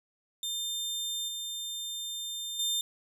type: tone with level steps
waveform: sawtooth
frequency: 3600 Hz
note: A7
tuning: 39 cents sharp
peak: -29 / -32 / -25 dBFS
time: 0.43-2.81 s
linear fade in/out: 2 ms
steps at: 1.28 / 2.59 s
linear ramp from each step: 5 ms
effects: none